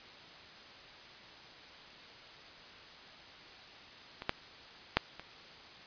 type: clicks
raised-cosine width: 0.3 ms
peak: -25 / -13 / -8 / -27 dBFS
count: 4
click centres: 4.221 / 4.294 / 4.97 / 5.196 s
effects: white hiss -52 dBFS RMS until 5.86 s + resampled to 11025 Hz